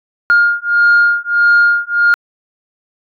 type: beating tone pair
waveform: sine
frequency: 1414 / 1415.6 Hz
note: F6 / F6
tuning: +21 / +23 cents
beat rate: 1.6 Hz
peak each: -10 dBFS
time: 0.3-2.14 s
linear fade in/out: 0 ms
effects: tanh soft clip ceiling -3 dBFS